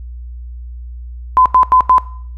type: tone bursts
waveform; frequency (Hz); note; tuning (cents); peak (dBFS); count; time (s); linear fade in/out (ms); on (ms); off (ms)
sine; 1017; C6; -50; -5; 4; 1.37-1.982; 0; 87; 88
effects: noise-tail reverb RT60 0.6 s tail -19 dB re dry + added 60 Hz sine -26 dBFS peak until 2.37 s